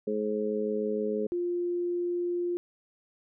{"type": "harmonic tone", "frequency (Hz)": 106.5, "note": "G#2", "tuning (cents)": 44, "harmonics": [2, 3, 4, 5], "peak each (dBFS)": [-33, -38, -29, -36], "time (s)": [0.07, 1.27], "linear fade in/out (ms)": 5}
{"type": "tone", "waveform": "sine", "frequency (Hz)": 350.6, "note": "F4", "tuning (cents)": 7, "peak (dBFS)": -27, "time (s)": [1.32, 2.57], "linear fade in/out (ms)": 0}
{"effects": []}